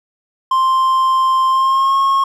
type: tone with pitch glide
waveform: triangle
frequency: 1050 to 1087 Hz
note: C6 to C#6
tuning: +6 to -34 cents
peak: -9 dBFS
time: 0.51-2.24 s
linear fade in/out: 5 ms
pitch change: +60 cents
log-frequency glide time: 1.49-1.96 s
effects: none